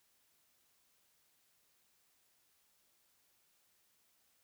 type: silence
effects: white hiss -74 dBFS RMS until 4.43 s